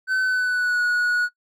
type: tone with pitch glide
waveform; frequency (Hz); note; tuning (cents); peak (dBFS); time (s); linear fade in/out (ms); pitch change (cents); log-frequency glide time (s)
triangle; 1523 to 1459.3; F#6 to F#6; +50 to -24; -17; 0.07-1.29; 50; -74; 0.2-0.82
effects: noise-tail reverb RT60 0.1 s tail -17 dB re dry